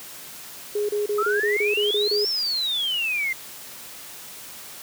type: tone bursts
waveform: sine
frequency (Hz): 414.9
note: G#4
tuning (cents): -2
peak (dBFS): -21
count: 9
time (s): 0.75-2.25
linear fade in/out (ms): 5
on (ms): 140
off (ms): 30
type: exponential two-way sweep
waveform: sine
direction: up then down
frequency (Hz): 1255 to 5480 to 2054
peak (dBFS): -22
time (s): 1.18-3.33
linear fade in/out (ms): 5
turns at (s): 2.28
effects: white hiss -40 dBFS RMS until 4.82 s + high-pass 80 Hz 12 dB/octave